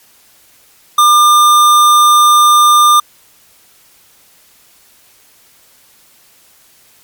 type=tone; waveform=square; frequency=1200 Hz; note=D6; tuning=37 cents sharp; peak=-5 dBFS; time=0.98-3 s; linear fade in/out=5 ms; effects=white hiss -47 dBFS RMS until 7.03 s + MP3 96 kbps